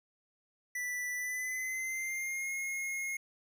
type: tone with pitch glide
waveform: square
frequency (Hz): 1975.5 to 2154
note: B6 to C7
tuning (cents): 0 to +50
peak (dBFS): -35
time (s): 0.75-3.17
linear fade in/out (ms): 5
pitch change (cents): +150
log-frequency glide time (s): 1.15-2.52
effects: none